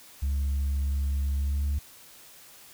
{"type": "tone with pitch glide", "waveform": "sine", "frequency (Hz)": [69.6, 71.56], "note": ["C#2", "D2"], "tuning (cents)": [8, -44], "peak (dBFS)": -22, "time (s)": [0.22, 1.79], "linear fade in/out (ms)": 10, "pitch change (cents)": 48, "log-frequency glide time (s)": [1.36, 1.67], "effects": ["tanh soft clip ceiling -23 dBFS", "white hiss -51 dBFS RMS until 2.73 s"]}